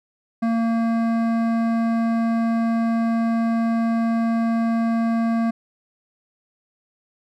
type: tone with hard clipping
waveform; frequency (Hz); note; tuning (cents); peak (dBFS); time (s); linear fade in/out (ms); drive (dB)
sine; 228.9; A#3; -31; -20; 0.42-5.51; 10; 13
effects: none